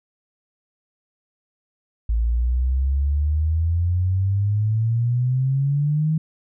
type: exponential sweep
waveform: sine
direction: up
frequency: 55 to 159.5 Hz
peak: -17 dBFS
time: 2.09-6.18 s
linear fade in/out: 5 ms
effects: none